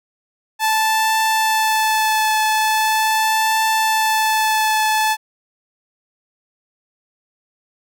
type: tone with vibrato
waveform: sawtooth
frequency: 874 Hz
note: A5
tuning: 12 cents flat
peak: -11 dBFS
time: 0.59-5.17 s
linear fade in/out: 50 ms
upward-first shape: triangle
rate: 0.41 Hz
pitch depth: 16 cents each way
effects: none